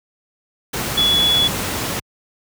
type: tone in noise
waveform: sine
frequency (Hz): 3400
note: G#7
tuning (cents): +40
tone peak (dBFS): -13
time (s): 0.97-1.48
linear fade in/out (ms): 10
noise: pink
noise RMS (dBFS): -23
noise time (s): 0.73-2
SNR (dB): +7
effects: high-pass 60 Hz 12 dB/octave